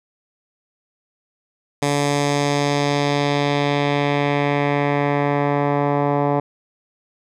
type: tone with low-pass filter sweep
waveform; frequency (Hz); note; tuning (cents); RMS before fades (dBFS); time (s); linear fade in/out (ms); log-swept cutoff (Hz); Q
10% pulse; 143.8; D3; -36; -19; 1.82-6.4; 5; 8800 to 1000; 1.3
effects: none